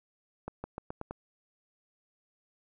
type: accelerating click train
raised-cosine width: 1 ms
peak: -23 dBFS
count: 6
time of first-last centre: 0.48-1.11 s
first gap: 160 ms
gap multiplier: 0.88
effects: none